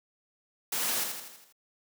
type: noise with echo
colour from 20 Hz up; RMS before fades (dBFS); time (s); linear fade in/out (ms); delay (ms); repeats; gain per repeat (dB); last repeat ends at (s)
white; -31; 0.72-1.04; 5; 81; 6; -5; 1.526
effects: high-pass 200 Hz 12 dB/octave